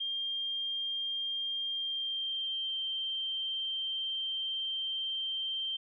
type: tone with pitch glide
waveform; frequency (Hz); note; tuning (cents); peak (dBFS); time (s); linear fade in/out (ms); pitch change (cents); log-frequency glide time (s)
sine; 3200 to 3141; G7 to G7; +35 to +3; -32; 0-5.77; 10; -32; 1.69-2.75
effects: none